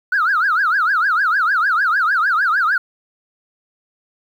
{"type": "tone with vibrato", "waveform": "sine", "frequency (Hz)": 1428, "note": "F6", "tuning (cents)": 38, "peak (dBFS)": -12, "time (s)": [0.12, 2.78], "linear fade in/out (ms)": 5, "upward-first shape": "triangle", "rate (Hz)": 6.6, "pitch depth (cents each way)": 300, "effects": ["tanh soft clip ceiling -10 dBFS", "8-bit"]}